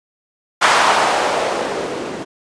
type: noise with low-pass filter sweep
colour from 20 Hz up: violet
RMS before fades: -17 dBFS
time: 0.61-2.25 s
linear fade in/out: 20 ms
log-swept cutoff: 1100 to 310 Hz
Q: 1.6
effects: resampled to 22050 Hz